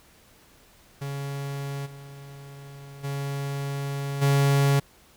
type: tone with level steps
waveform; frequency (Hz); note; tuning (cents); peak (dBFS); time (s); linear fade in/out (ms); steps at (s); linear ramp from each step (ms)
45% pulse; 139.8; C#3; +15; -30 / -41 / -28 / -18; 1.01-4.8; 10; 1.85 / 3.03 / 4.21; 20
effects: pink hiss -56 dBFS RMS until 5.16 s